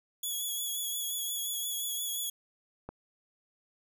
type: tone with vibrato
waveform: 5% pulse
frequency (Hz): 3376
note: G#7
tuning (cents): +28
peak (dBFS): -25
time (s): 0.23-2.3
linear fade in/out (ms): 5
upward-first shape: triangle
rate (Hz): 5.7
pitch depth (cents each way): 32
type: click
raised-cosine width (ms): 1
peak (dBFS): -26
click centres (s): 2.89
effects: none